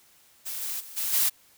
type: noise with level steps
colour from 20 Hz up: blue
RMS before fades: -34 / -32 / -44 / -29 / -23 dBFS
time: 0.45-1.3 s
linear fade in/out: 20 ms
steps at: 0.61 / 0.79 / 0.96 / 1.12 s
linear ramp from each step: 20 ms
effects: white hiss -59 dBFS RMS until 1.57 s